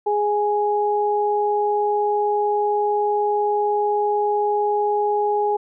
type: tone pair together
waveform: sine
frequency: 415.3 / 831.1 Hz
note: G#4 / G#5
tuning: 0 / +1 cents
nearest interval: octave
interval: 1201 cents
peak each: -20 dBFS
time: 0.06-5.57 s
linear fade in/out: 10 ms
effects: none